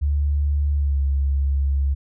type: tone with pitch glide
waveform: sine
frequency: 72.3 to 69.19 Hz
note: D2 to C#2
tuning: -27 to -3 cents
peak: -17 dBFS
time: 0.01-1.95 s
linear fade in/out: 20 ms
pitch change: -76 cents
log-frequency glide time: 0.75-0.99 s
effects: none